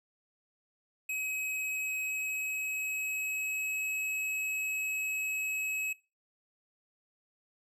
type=tone with pitch glide; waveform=square; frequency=2546 to 2565 Hz; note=D#7 to E7; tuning=+39 to -48 cents; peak=-33 dBFS; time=1.09-5.93 s; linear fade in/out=5 ms; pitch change=+13 cents; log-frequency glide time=1.48-3.9 s; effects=noise-tail reverb RT60 0.3 s tail -22 dB re dry